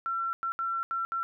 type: tone bursts at uneven times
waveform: sine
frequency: 1353 Hz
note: E6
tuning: 45 cents sharp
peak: -28 dBFS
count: 5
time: 0.06-0.33 / 0.43-0.52 / 0.59-0.83 / 0.91-1.05 / 1.12-1.23 s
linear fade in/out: 0 ms
effects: none